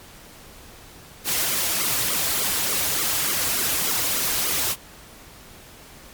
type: noise with flanger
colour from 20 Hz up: white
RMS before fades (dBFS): -23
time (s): 1.24-4.76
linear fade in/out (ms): 50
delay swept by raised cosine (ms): 1.1 to 5.4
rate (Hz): 3.4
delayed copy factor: -1
effects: pink hiss -45 dBFS RMS until 6.13 s + MP3 96 kbps